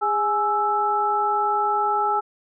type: tone cluster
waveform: sine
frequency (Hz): 409.6 / 839 / 1319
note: G#4 / G#5 / E6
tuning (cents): -24 / +17 / +1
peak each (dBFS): -28 / -21 / -23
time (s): 0.01-2.21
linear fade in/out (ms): 20
effects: none